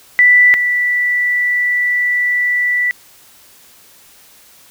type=tone pair in turn; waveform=sine; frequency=1975.5 / 1966.6 Hz; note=B6 / B6; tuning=0 / -8 cents; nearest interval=unison; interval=8 cents; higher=first; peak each=-5 / -12 dBFS; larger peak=first; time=0.19-0.54 / 0.54-2.91 s; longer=second; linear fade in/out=0 ms; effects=white hiss -45 dBFS RMS until 4.7 s